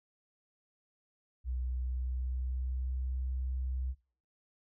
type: tone with pitch glide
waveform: sine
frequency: 62.5 to 64.26 Hz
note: B1 to C2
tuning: +21 to -31 cents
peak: -32 dBFS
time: 1.44-3.95 s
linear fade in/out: 50 ms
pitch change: +48 cents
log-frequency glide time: 1.62-3.15 s
effects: noise-tail reverb RT60 0.5 s tail -23 dB re dry